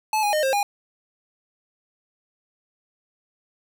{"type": "tone with pitch steps", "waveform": "square", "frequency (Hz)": [864, 825, 612, 533, 815], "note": ["A5", "G#5", "D#5", "C5", "G#5"], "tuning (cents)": [-32, -12, -29, 32, -33], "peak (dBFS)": -20, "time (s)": [0.13, 0.63], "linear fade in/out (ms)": 2, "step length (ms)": 100, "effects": []}